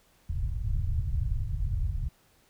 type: low-pass noise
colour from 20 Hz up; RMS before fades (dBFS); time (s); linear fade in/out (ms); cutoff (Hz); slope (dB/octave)
pink; -29; 0.29-2.09; 5; 130; 48
effects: pink hiss -64 dBFS RMS until 2.49 s